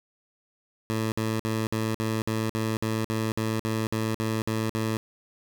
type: tone bursts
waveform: 15% pulse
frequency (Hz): 110.7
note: A2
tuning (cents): +11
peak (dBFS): -19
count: 15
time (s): 0.9-4.97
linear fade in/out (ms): 0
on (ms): 220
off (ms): 55
effects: none